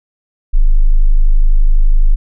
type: tone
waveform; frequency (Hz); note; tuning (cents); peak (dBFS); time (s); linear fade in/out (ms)
sine; 25.96; G#0; 0; -4; 0.53-2.16; 20
effects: none